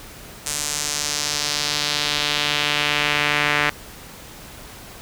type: tone with band-pass filter sweep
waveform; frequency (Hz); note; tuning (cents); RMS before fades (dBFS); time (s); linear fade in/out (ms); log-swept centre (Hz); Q
sawtooth; 147.4; D3; +7; -22; 0.46-3.7; 5; 7900 to 2000; 1.7
effects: pink hiss -40 dBFS RMS until 5.01 s